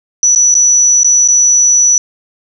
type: tone with dropouts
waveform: sine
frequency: 5920 Hz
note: F#8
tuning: in tune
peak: -5 dBFS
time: 0.23-1.98 s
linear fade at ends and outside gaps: 1 ms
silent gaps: 0.35-0.359 / 0.542-0.551 / 1.033-1.045 / 1.277-1.285 s
effects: none